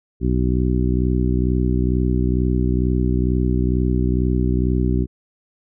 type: harmonic tone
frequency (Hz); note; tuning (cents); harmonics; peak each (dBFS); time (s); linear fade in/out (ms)
62.2; B1; +13; 1 / 2 / 3 / 4 / 5 / 6; -19 / -22 / -24 / -25 / -26 / -27; 0.2-5.07; 50
effects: none